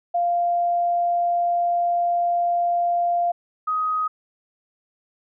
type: tone pair in turn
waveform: sine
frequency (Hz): 696 / 1255.6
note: F5 / D#6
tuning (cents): -6 / +15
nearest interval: minor seventh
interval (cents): 1021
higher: second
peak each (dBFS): -18 / -20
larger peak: first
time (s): 0.14-3.32 / 3.67-4.08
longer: first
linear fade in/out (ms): 10
effects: none